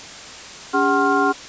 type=tone cluster; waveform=sine; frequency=283.9 / 404.4 / 751 / 1067 / 1397 Hz; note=C#4 / G#4 / F#5 / C6 / F6; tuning=+41 / -46 / +26 / +34 / 0 cents; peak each=-21 dBFS; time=0.73-1.33 s; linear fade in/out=20 ms; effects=white hiss -36 dBFS RMS until 1.48 s + resampled to 16000 Hz